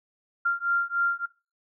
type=beating tone pair; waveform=sine; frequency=1388 / 1391.4 Hz; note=F6 / F6; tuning=-11 / -7 cents; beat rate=3.4 Hz; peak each=-26 dBFS; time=0.45-1.26 s; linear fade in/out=10 ms; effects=noise-tail reverb RT60 0.3 s tail -21 dB re dry